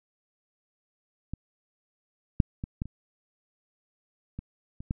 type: clicks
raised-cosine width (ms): 5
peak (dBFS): -21 / -6 / -20 / -17 / -27 / -23 / -27 / -16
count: 8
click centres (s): 1.336 / 2.402 / 2.639 / 2.819 / 2.856 / 4.39 / 4.805 / 4.909
effects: none